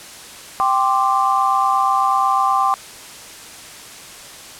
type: chord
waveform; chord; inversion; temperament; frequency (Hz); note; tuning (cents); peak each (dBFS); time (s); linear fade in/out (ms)
sine; G suspended fourth; none; equal; 784 / 1046.5 / 1174.7; G5 / C6 / D6; 0 / 0 / 0; -18; 0.6-2.74; 0
effects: white hiss -37 dBFS RMS until 4.59 s + low-pass 10000 Hz 12 dB/octave